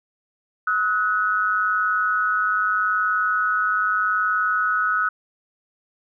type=tone pair together; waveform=sine; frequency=1280.8 / 1480 Hz; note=D#6 / F#6; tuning=+50 / 0 cents; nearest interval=minor third; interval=250 cents; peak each=-21 dBFS; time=0.67-5.09 s; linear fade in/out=5 ms; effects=none